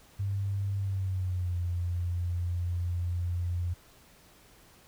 sine tone with pitch glide, 99 to 87.69 Hz, G2 to F2, +18 to +8 cents, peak -28 dBFS, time 0.19-3.74 s, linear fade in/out 10 ms, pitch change -210 cents, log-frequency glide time 0.78-1.57 s, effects pink hiss -58 dBFS RMS until 4.87 s

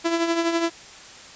sawtooth tone with tremolo, 334.7 Hz, E4, 26 cents sharp, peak -14 dBFS, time 0.04-0.7 s, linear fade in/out 20 ms, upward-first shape triangle, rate 12 Hz, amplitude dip 60%, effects white hiss -43 dBFS RMS until 1.35 s + resampled to 16000 Hz

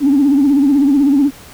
sine tone with vibrato, 280.1 Hz, C#4, 18 cents sharp, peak -7 dBFS, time 0-1.31 s, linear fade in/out 50 ms, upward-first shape sine, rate 16 Hz, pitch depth 98 cents each way, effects tanh soft clip ceiling -4 dBFS + pink hiss -38 dBFS RMS until 1.53 s

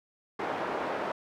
pink band-pass noise, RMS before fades -33 dBFS, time 0.39-1.12 s, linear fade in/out 5 ms, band 410 to 1300 Hz, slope 12 dB/octave, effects none

